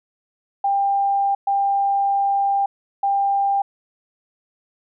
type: tone bursts at uneven times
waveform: sine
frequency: 795 Hz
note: G5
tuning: 24 cents sharp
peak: -16 dBFS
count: 3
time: 0.64-1.35 / 1.47-2.66 / 3.03-3.62 s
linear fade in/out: 5 ms
effects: none